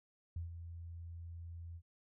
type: tone with ADSR envelope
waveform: sine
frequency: 84.5 Hz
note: E2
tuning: 43 cents sharp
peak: -37 dBFS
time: 0.36-1.82 s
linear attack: 4 ms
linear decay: 130 ms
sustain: -8 dB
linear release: 62 ms
effects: none